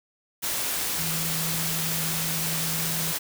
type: tone in noise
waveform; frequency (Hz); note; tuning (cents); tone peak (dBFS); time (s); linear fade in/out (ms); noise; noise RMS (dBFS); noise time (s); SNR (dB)
sine; 162.3; E3; -27; -32; 0.98-3.13; 20; white; -28; 0.42-3.19; -7
effects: none